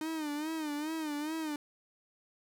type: tone with vibrato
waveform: 45% pulse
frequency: 306.8 Hz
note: D#4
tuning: 24 cents flat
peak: -34 dBFS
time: 0.01-1.56 s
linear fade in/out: 2 ms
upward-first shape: sine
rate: 2.4 Hz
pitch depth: 92 cents each way
effects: none